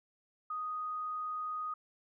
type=tone; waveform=sine; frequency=1244.5 Hz; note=D#6; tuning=in tune; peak=-35 dBFS; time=0.5-1.74 s; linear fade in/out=5 ms; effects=none